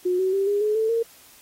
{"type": "tone with pitch steps", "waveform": "sine", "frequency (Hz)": [361.8, 376.5, 391.8, 407.8, 424.3, 441.6, 459.5], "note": ["F#4", "F#4", "G4", "G#4", "G#4", "A4", "A#4"], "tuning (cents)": [-39, 30, -1, -32, 37, 6, -25], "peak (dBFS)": -19, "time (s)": [0.05, 1.03], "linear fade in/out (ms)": 10, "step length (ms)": 140, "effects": ["white hiss -51 dBFS RMS until 1.41 s", "AAC 48 kbps"]}